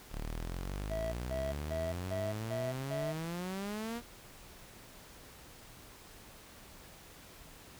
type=exponential sweep; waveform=sawtooth; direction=up; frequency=35.36 to 241.1 Hz; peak=-33 dBFS; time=0.1-4.02 s; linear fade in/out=50 ms
type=tone bursts; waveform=triangle; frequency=650 Hz; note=E5; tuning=24 cents flat; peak=-33 dBFS; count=6; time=0.9-3.13 s; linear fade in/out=20 ms; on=230 ms; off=170 ms
effects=pink hiss -54 dBFS RMS until 7.79 s